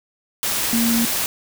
sine tone in noise, 231.9 Hz, A#3, 9 cents flat, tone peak -17 dBFS, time 0.73-1.05 s, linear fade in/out 0 ms, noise white, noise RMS -22 dBFS, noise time 0.43-1.26 s, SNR +2 dB, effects none

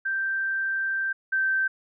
sine tone pair in turn, 1568 / 1555.4 Hz, G6 / G6, 0 / -14 cents, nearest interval unison, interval 14 cents, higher first, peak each -24 / -21 dBFS, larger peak second, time 0.05-1.13 / 1.32-1.68 s, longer first, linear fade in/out 10 ms, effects none

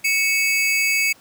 square tone cluster, 2226 / 2593 / 4753 Hz, C#7 / E7 / D8, +7 / -29 / +20 cents, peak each -20 / -22 / -28 dBFS, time 0.04-1.13 s, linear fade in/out 10 ms, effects pink hiss -51 dBFS RMS until 1.2 s + high-pass 150 Hz 12 dB/octave

